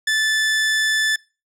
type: tone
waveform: sawtooth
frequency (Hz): 1750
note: A6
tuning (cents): -10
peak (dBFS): -13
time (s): 0.07-1.16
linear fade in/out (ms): 5
effects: noise-tail reverb RT60 0.3 s tail -22 dB re dry + low-pass 9000 Hz 12 dB/octave